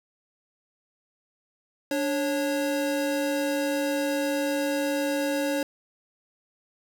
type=tone pair together; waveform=square; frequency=291.6 / 549.9 Hz; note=D4 / C#5; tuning=-12 / -14 cents; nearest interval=major seventh; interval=1098 cents; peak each=-28 dBFS; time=1.91-5.63 s; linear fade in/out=2 ms; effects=none